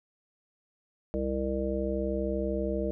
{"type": "harmonic tone", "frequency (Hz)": 66.3, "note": "C2", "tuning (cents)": 23, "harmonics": [1, 3, 5, 7, 9], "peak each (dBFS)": [-34, -34, -34, -34, -34], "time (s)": [1.14, 2.91], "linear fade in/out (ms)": 0, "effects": []}